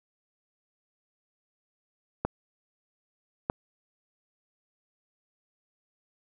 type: clicks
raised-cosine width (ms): 1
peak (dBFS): -12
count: 2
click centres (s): 2.25 / 3.499
effects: none